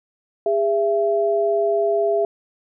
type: tone pair together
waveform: sine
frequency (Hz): 407.3 / 669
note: G#4 / E5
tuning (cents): -34 / +25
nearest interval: major sixth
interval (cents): 859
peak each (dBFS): -19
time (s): 0.46-2.25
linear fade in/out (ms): 2
effects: none